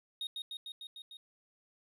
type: tone with echo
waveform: triangle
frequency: 3729 Hz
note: A#7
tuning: in tune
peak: -34 dBFS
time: 0.21-0.27 s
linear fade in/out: 2 ms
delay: 150 ms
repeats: 6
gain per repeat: -2 dB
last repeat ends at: 1.17 s
effects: none